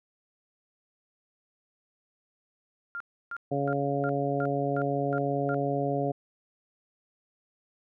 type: tone bursts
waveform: sine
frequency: 1396.9 Hz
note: F6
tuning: in tune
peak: -33 dBFS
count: 8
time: 2.95-5.544 s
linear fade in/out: 0 ms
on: 53 ms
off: 310 ms
type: harmonic tone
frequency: 140.4 Hz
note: C#3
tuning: 22 cents sharp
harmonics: 1 / 2 / 3 / 4 / 5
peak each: -32 / -32 / -32 / -32 / -32 dBFS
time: 3.51-6.12 s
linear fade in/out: 10 ms
effects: none